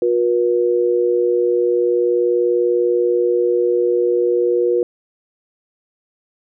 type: tone pair together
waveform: sine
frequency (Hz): 359.7 / 480.1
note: F#4 / B4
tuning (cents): -49 / -49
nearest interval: perfect fourth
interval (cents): 500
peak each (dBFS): -16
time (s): 0.02-4.83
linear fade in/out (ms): 2
effects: none